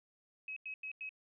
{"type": "tone bursts", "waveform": "sine", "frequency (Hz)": 2555, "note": "D#7", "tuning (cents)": 45, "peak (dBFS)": -40, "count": 4, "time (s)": [0.48, 1.092], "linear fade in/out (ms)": 2, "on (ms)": 84, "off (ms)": 92, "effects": []}